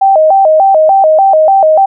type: tone with vibrato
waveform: sine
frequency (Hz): 698.5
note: F5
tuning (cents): 0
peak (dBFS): -3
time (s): 0.01-1.86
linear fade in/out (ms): 10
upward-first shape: square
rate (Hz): 3.4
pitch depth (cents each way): 190
effects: none